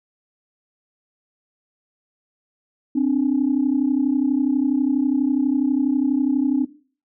sine tone pair together, 261.5 / 293.7 Hz, C4 / D4, -1 / 0 cents, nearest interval major second, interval 201 cents, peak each -18 dBFS, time 2.95-6.65 s, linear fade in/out 10 ms, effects noise-tail reverb RT60 0.4 s tail -18 dB re dry + tanh soft clip ceiling -10 dBFS

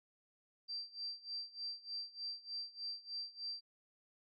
sine tone with tremolo, 4699 Hz, D8, in tune, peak -39 dBFS, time 0.68-3.61 s, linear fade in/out 20 ms, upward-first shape sine, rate 3.3 Hz, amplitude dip 90%, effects none

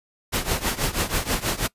pink noise with tremolo, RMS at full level -21 dBFS, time 0.32-1.68 s, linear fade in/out 20 ms, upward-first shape triangle, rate 6.2 Hz, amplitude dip 90%, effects noise-tail reverb RT60 0.1 s tail -22 dB re dry + resampled to 32000 Hz

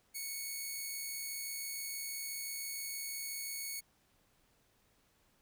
5% pulse tone, 2217 Hz, C#7, in tune, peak -29 dBFS, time 0.14-3.81 s, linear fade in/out 20 ms, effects pink hiss -72 dBFS RMS until 5.41 s

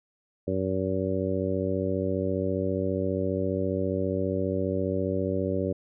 harmonic tone, 94.8 Hz, F#2, 43 cents sharp, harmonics 1 / 2 / 3 / 4 / 5 / 6, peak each -32 / -32 / -32 / -32 / -32 / -32 dBFS, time 0.47-5.73 s, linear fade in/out 10 ms, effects none

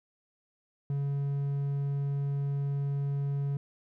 triangle tone, 140.6 Hz, C#3, 25 cents sharp, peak -26 dBFS, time 0.9-3.57 s, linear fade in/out 2 ms, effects none

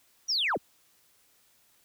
sine linear sweep, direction down, 5920 to 38.89 Hz, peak -24 dBFS, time 0.28-0.58 s, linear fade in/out 20 ms, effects tanh soft clip ceiling -20 dBFS + white hiss -65 dBFS RMS until 1.84 s

